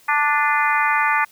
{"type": "harmonic tone with a mistuned harmonic", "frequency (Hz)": 293.7, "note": "D4", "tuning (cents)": 0, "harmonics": [3, 4, 5, 6, 7, 8], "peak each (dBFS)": [-21, -21, -24, -23, -23, -27], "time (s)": [0.08, 1.25], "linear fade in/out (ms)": 10, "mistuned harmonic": 8, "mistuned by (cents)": 68, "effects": ["white hiss -52 dBFS RMS until 1.31 s"]}